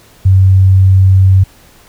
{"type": "tone", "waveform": "sine", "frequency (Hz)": 95, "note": "F#2", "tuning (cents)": 46, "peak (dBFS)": -3, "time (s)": [0.25, 1.44], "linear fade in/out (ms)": 10, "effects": ["pink hiss -43 dBFS RMS until 1.88 s"]}